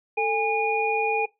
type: tone cluster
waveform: sine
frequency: 443.6 / 819 / 2443 Hz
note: A4 / G#5 / D#7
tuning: +14 / -24 / -32 cents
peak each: -25 dBFS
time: 0.17-1.26 s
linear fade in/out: 10 ms
effects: noise-tail reverb RT60 0.2 s tail -21 dB re dry